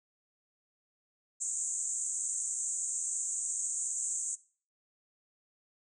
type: band-pass noise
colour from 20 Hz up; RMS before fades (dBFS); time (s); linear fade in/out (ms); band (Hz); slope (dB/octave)
white; -35; 1.4-4.36; 20; 6600 to 8400; 96
effects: noise-tail reverb RT60 0.4 s tail -19 dB re dry